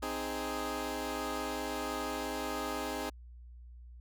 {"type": "chord", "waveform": "15% pulse", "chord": "Ab major", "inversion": "first", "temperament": "equal", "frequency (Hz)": [261.6, 311.1, 415.3], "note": ["C4", "Eb4", "Ab4"], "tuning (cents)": [0, 0, 0], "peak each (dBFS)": -33, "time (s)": [0.02, 3.1], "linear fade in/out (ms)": 10, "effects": ["added 60 Hz sine -48 dBFS peak until 4 s"]}